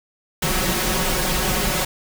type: noise with comb filter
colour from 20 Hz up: pink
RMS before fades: -21 dBFS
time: 0.42-1.85 s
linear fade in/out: 5 ms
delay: 5.4 ms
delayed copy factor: +1
effects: none